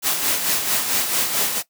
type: noise with tremolo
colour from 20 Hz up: white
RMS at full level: -19 dBFS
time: 0.02-1.63 s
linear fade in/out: 50 ms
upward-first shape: sine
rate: 4.5 Hz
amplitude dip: 50%
effects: noise-tail reverb RT60 0.1 s tail -17 dB re dry + high-pass 150 Hz 12 dB/octave